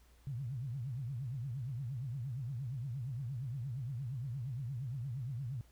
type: tone with vibrato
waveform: sine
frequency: 127.6 Hz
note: C3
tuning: 43 cents flat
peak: -37 dBFS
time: 0.27-5.61 s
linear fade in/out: 0 ms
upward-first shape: triangle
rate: 8.6 Hz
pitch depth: 260 cents each way
effects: added 60 Hz sine -61 dBFS peak until 5.71 s + pink hiss -69 dBFS RMS until 5.71 s